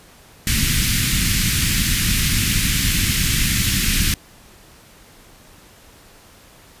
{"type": "band-stop noise", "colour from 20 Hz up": "pink", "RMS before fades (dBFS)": -18, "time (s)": [0.47, 4.14], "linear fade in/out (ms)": 2, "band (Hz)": [240, 1800], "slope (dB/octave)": 24, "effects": ["pink hiss -47 dBFS RMS until 6.8 s", "resampled to 32000 Hz"]}